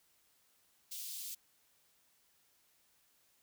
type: high-pass noise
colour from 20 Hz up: white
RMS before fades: -44 dBFS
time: 0.91-1.35 s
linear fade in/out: 10 ms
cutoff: 3200 Hz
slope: 24 dB/octave
effects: white hiss -72 dBFS RMS until 3.42 s